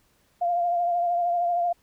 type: tone with vibrato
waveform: sine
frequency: 697 Hz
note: F5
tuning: 4 cents flat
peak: -21 dBFS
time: 0.41-1.73 s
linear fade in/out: 10 ms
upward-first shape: triangle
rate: 13 Hz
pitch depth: 39 cents each way
effects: pink hiss -65 dBFS RMS until 1.82 s